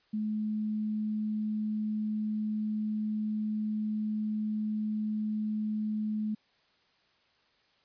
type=tone; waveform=sine; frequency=213.9 Hz; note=A3; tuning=49 cents flat; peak=-29 dBFS; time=0.13-6.35 s; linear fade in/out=10 ms; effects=white hiss -68 dBFS RMS until 7.84 s + resampled to 11025 Hz